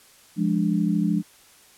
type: chord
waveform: sine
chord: D diminished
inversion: first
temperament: equal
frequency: 174.61 / 207.7 / 293.7 Hz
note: F3 / Ab3 / D4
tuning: 0 / 0 / 0 cents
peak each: -23 / -23 / -26 dBFS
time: 0.36-1.23 s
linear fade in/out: 50 ms
effects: white hiss -53 dBFS RMS until 1.77 s + low-pass 12000 Hz 12 dB/octave